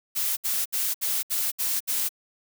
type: noise bursts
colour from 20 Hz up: blue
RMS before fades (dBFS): -26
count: 7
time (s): 0.15-2.092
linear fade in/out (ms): 20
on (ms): 220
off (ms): 67
effects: none